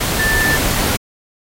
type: tone in noise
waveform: sine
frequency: 1767 Hz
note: A6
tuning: 7 cents sharp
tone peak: -15 dBFS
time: 0.19-0.57 s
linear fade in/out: 10 ms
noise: pink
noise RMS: -18 dBFS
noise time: 0-0.97 s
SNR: 0 dB
effects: AAC 48 kbps